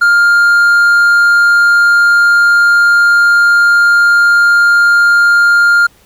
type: tone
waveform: triangle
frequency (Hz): 1404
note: F6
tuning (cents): +9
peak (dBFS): -3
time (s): 0.01-5.87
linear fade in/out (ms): 10
effects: pink hiss -47 dBFS RMS until 6.05 s